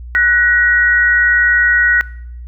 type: tone pair together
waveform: sine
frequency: 1479.5 / 1900 Hz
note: F#6 / A#6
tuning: -1 / +33 cents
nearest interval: major third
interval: 434 cents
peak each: -12 dBFS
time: 0.15-2.01 s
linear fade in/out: 0 ms
effects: noise-tail reverb RT60 0.7 s tail -21 dB re dry + added 60 Hz sine -27 dBFS peak until 2.47 s